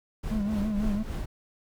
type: noise with tremolo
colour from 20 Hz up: brown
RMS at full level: -30 dBFS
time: 0.23-1.26 s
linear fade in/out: 10 ms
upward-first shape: triangle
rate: 3.5 Hz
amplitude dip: 65%
type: tone with vibrato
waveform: triangle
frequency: 209 Hz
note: G#3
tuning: 11 cents sharp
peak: -24 dBFS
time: 0.31-1.03 s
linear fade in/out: 5 ms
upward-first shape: sine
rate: 6 Hz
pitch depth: 78 cents each way
effects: none

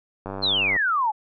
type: click train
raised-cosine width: 1 ms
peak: -18 dBFS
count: 50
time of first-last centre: 0.26-0.763 s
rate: 97.4 Hz
type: exponential sweep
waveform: sine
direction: down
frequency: 4302 to 820 Hz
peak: -19 dBFS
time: 0.42-1.12 s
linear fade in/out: 20 ms
effects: none

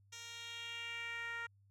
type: tone with band-pass filter sweep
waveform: 10% pulse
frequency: 466 Hz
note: A#4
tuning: 1 cent flat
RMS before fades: -45 dBFS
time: 0.12-1.47 s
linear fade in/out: 10 ms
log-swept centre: 5100 to 1600 Hz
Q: 2.5
effects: added 99 Hz sine -65 dBFS peak until 1.7 s

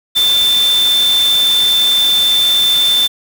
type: tone in noise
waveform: sine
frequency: 3548 Hz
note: A7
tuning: 14 cents sharp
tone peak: -9 dBFS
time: 0.15-3.08 s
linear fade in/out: 20 ms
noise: white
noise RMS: -22 dBFS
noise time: 0.15-3.08 s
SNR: +10 dB
effects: none

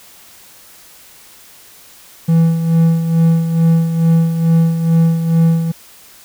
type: tone with tremolo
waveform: triangle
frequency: 164.81 Hz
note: E3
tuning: in tune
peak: -5 dBFS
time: 2.28-5.72 s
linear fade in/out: 10 ms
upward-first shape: sine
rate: 2.3 Hz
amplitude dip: 60%
effects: white hiss -42 dBFS RMS until 6.24 s

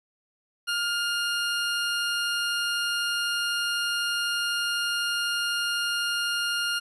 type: tone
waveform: 20% pulse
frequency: 1412 Hz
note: F6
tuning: 19 cents sharp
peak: -20 dBFS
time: 0.67-6.8 s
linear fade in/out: 20 ms
effects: resampled to 24000 Hz + 10-bit

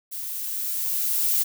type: noise with level ramp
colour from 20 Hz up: violet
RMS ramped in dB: -33 to -21 dBFS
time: 0.11-1.44 s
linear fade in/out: 20 ms
effects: none

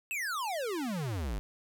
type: exponential sweep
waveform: square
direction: down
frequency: 2722 to 46.25 Hz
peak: -33 dBFS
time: 0.11-1.39 s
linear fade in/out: 0 ms
effects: none

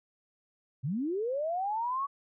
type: linear sweep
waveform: sine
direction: up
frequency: 116.54 to 1134 Hz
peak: -29 dBFS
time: 0.83-2.07 s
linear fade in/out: 20 ms
effects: none

